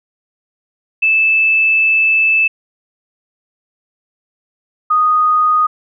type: tone pair in turn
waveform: sine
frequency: 2628 / 1240.3 Hz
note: E7 / D#6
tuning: -6 / -6 cents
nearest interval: octave + minor second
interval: 1300 cents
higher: first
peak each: -9 dBFS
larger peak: neither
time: 1.02-2.48 / 4.9-5.67 s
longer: first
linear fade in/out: 10 ms
effects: none